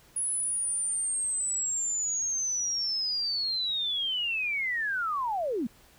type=linear sweep; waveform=sine; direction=down; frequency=10380 to 204.6 Hz; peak=-27 dBFS; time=0.16-5.67 s; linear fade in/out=5 ms; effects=pink hiss -58 dBFS RMS until 5.98 s